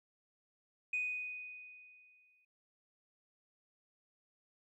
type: tone with exponential decay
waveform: sine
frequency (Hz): 2489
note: D#7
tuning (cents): 0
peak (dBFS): -31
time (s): 0.93-2.45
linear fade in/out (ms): 5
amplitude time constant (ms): 330
effects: noise-tail reverb RT60 0.2 s tail -26 dB re dry + tanh soft clip ceiling -28 dBFS